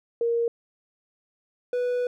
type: tone pair in turn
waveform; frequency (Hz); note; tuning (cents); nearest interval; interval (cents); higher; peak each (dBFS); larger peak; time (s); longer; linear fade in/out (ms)
sine / triangle; 467.3 / 492.4; A#4 / B4; +4 / -5; minor second; 91; second; -21; neither; 0.21-0.48 / 1.73-2.07; second; 2
effects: none